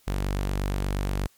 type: tone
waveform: sawtooth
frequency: 48.4 Hz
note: G1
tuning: 21 cents flat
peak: -21 dBFS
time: 0.07-1.27 s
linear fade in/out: 10 ms
effects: white hiss -61 dBFS RMS until 1.37 s + MP3 96 kbps